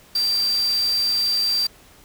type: tone in noise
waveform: sine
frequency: 4699 Hz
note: D8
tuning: in tune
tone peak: -18 dBFS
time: 0.15-1.67 s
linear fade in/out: 5 ms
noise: white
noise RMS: -34 dBFS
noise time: 0.15-1.67 s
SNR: +13 dB
effects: pink hiss -50 dBFS RMS until 2.04 s